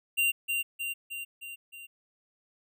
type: tone with echo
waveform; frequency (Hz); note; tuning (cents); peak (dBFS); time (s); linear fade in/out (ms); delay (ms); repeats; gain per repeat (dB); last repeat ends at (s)
square; 2774; F7; -12; -24; 0.17-0.32; 20; 310; 5; -4; 1.87
effects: none